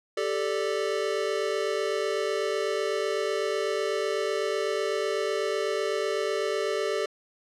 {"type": "chord", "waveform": "square", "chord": "G suspended second", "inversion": "none", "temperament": "equal", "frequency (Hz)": [392, 440, 587.3], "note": ["G4", "A4", "D5"], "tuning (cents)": [0, 0, 0], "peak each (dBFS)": [-31, -30, -32], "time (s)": [0.17, 7.06], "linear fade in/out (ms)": 5, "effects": ["low-pass 7000 Hz 12 dB/octave"]}